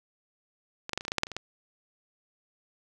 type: clicks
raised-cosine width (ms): 0.2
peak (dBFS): -18 / -13 / -12 / -21 / -20 / -14 / -12 / -8 / -7 / -24 / -21 / -15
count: 12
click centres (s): 0.894 / 0.933 / 0.976 / 1.009 / 1.051 / 1.081 / 1.119 / 1.183 / 1.234 / 1.269 / 1.317 / 1.366
effects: none